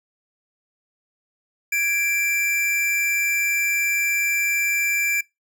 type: tone pair together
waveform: square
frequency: 1661.2 / 2348 Hz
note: G#6 / D7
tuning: 0 / -1 cents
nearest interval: tritone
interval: 599 cents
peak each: -32 / -21 dBFS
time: 1.72-5.21 s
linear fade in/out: 5 ms
effects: noise-tail reverb RT60 0.2 s tail -23 dB re dry